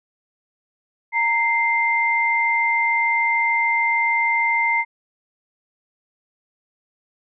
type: tone pair together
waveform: sine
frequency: 926.7 / 2093 Hz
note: A#5 / C7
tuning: -10 / 0 cents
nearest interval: octave + major second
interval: 1410 cents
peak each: -21 / -18 dBFS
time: 1.12-4.85 s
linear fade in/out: 50 ms
effects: none